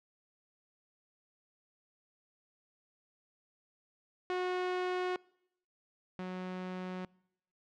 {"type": "tone pair in turn", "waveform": "sawtooth", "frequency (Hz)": [364.3, 183.84], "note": ["F#4", "F#3"], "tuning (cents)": [-27, -11], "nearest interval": "octave", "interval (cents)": 1184, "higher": "first", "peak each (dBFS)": [-28, -34], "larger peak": "first", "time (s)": [[4.3, 5.16], [6.19, 7.05]], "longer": "neither", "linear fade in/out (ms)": 0, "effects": ["noise-tail reverb RT60 0.8 s tail -25 dB re dry", "low-pass 3000 Hz 12 dB/octave"]}